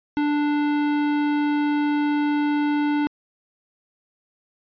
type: tone with hard clipping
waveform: sine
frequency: 294.1 Hz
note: D4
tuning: 3 cents sharp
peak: -21 dBFS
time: 0.17-3.07 s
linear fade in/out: 0 ms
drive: 16 dB
effects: resampled to 11025 Hz